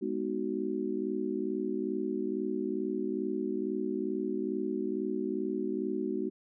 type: chord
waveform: sine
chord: G# minor seventh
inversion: none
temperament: just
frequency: 207.7 / 249.2 / 311.5 / 373.8 Hz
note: G#3 / B3 / D#4 / F#4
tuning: 0 / +16 / +2 / +18 cents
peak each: -37 / -37 / -35 / -34 dBFS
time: 0.01-6.3 s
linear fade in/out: 20 ms
effects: none